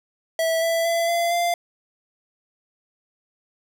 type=tone with pitch steps; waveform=square; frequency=654 / 663.5 / 673.2 / 683 / 692.9 Hz; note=E5 / E5 / E5 / F5 / F5; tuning=-14 / +11 / +36 / -39 / -14 cents; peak=-20 dBFS; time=0.39-1.54 s; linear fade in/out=2 ms; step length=230 ms; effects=none